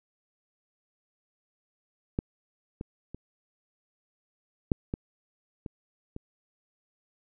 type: clicks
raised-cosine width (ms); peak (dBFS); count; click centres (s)
3; -14 / -22 / -26 / -10 / -17 / -24 / -25; 7; 2.189 / 2.811 / 3.146 / 4.718 / 4.939 / 5.662 / 6.164
effects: none